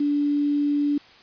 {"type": "tone with quantisation", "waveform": "sine", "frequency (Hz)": 290, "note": "D4", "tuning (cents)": -22, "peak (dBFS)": -19, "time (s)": [0, 0.98], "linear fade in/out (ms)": 5, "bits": 7, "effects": ["white hiss -50 dBFS RMS until 1.22 s", "resampled to 11025 Hz"]}